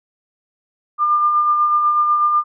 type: tone with tremolo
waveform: sine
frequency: 1201 Hz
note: D6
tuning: 38 cents sharp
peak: -11 dBFS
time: 0.98-2.44 s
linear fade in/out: 50 ms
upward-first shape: sine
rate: 8.1 Hz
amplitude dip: 35%
effects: none